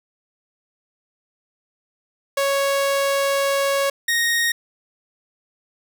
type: tone pair in turn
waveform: sawtooth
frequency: 554.4 / 1864.8 Hz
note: C#5 / A#6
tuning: 0 / 0 cents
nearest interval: octave + major sixth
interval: 2100 cents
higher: second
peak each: -14 dBFS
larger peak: neither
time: 2.37-3.9 / 4.08-4.52 s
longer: first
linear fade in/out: 5 ms
effects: none